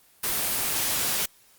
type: noise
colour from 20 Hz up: white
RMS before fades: -26 dBFS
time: 0.23-1.26 s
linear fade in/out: 10 ms
effects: white hiss -58 dBFS RMS until 1.58 s + Opus 24 kbps